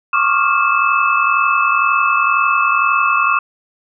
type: tone cluster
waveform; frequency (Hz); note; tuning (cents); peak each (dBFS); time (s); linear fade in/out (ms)
sine; 1088 / 1130 / 1201 / 1392 / 2612; C#6 / C#6 / D6 / F6 / E7; -33 / +33 / +38 / -6 / -17; -18; 0.13-3.39; 5
effects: none